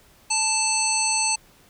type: harmonic tone with a mistuned harmonic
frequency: 880 Hz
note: A5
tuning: in tune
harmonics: 1 / 3 / 5 / 7 / 9 / 10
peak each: -27 / -27 / -27 / -27 / -27 / -27 dBFS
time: 0.3-1.36 s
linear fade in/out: 10 ms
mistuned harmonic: 10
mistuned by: -65 cents
effects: pink hiss -55 dBFS RMS until 1.69 s